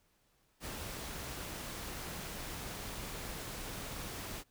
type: noise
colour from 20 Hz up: pink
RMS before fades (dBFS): -43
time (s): 0.6-4.44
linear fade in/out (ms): 50
effects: pink hiss -73 dBFS RMS until 4.5 s